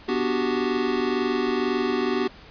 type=chord; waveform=square; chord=G major seventh; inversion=first; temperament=equal; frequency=246.9 / 293.7 / 370 / 392 Hz; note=B3 / D4 / F#4 / G4; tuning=0 / 0 / 0 / 0 cents; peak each=-28 / -31 / -27 / -28 dBFS; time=0.08-2.28 s; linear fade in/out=10 ms; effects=pink hiss -47 dBFS RMS until 2.5 s + resampled to 11025 Hz